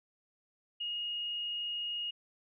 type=tone with frequency modulation; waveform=sine; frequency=2867 Hz; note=F7; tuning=45 cents sharp; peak=-34 dBFS; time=0.8-2.11 s; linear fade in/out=10 ms; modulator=23.2 Hz; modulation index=0.3; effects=none